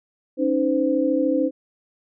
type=tone cluster; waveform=sine; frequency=275.1 / 308.6 / 513 Hz; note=C#4 / D#4 / C5; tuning=-13 / -14 / -34 cents; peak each=-22 dBFS; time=0.37-1.51 s; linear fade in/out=50 ms; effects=none